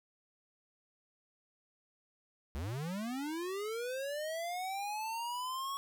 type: linear sweep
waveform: square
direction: up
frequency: 63.8 to 1115 Hz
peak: -37 dBFS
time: 2.55-5.77 s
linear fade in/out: 0 ms
effects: none